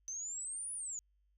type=exponential two-way sweep; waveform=sine; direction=up then down; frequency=6090 to 9956 to 6730 Hz; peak=-39 dBFS; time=0.08-0.99 s; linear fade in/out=0 ms; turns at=0.73 s; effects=added 50 Hz sine -70 dBFS peak until 1.37 s